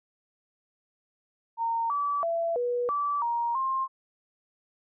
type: tone with pitch steps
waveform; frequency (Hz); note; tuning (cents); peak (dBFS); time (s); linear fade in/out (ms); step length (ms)
sine; 919 / 1151 / 671 / 486.3 / 1157 / 940 / 1060; A#5 / D6 / E5 / B4 / D6 / A#5 / C6; -25 / -35 / +31 / -27 / -26 / +14 / +22; -25; 1.57-3.88; 50; 330
effects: none